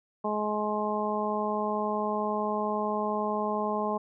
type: harmonic tone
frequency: 211.1 Hz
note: G#3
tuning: 29 cents sharp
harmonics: 1 / 2 / 3 / 4 / 5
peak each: -33 / -33 / -33 / -33 / -33 dBFS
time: 0.24-3.98 s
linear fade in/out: 10 ms
effects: none